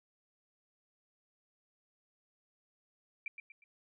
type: tone with echo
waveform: sine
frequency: 2349 Hz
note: D7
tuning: in tune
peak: -36 dBFS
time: 3.26-3.28 s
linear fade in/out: 2 ms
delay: 120 ms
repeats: 3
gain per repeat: -8 dB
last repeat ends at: 3.64 s
effects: none